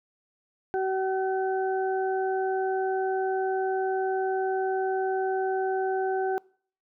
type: harmonic tone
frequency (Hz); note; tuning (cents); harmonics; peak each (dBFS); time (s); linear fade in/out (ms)
380; F#4; +46; 1 / 2 / 4; -26 / -29 / -37; 0.74-6.38; 0
effects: noise-tail reverb RT60 0.5 s tail -25 dB re dry